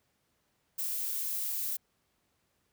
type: noise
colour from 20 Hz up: violet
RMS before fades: -34 dBFS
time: 0.78-1.77 s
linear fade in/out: 10 ms
effects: pink hiss -75 dBFS RMS until 2.72 s + high-pass 60 Hz 12 dB/octave